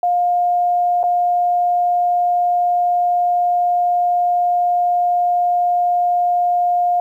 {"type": "tone with dropouts", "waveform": "sine", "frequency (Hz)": 708, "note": "F5", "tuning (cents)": 23, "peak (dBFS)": -13, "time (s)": [0.03, 7], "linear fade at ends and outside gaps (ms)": 2, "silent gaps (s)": [1.031, 1.038], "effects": ["9-bit"]}